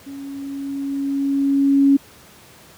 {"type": "tone with level ramp", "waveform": "sine", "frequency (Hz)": 277.2, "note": "C#4", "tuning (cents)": 0, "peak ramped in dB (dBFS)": [-31, -9], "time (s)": [0.06, 1.97], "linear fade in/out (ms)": 10, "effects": ["pink hiss -46 dBFS RMS until 2.77 s", "high-pass 80 Hz 12 dB/octave"]}